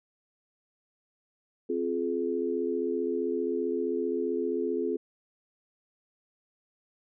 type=chord; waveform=sine; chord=F minor; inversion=second; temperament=equal with one note detuned; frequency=261.6 / 349.2 / 424.5 Hz; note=C4 / F4 / Ab4; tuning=0 / 0 / +38 cents; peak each=-33 / -31 / -30 dBFS; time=1.69-4.97 s; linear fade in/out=10 ms; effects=none